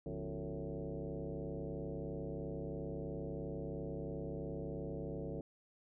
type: tone with frequency modulation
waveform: sine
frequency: 138.59 Hz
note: C#3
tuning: in tune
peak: -39 dBFS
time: 0.06-5.41 s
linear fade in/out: 2 ms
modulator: 103 Hz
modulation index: 4.2
effects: none